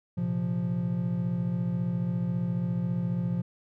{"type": "chord", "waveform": "triangle", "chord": "Bb suspended second", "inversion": "none", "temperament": "just", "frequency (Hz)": [116.54, 131.11, 174.81], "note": ["Bb2", "C3", "F3"], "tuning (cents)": [0, 4, 2], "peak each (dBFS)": [-31, -32, -26], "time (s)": [0.17, 3.42], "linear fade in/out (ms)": 10, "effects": []}